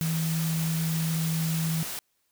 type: tone in noise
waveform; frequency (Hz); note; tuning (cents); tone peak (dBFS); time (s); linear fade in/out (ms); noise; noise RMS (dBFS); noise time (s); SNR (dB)
sine; 161.9; E3; -31; -25; 0.01-1.83; 0; white; -35; 0.01-1.99; +7
effects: white hiss -73 dBFS RMS until 2.31 s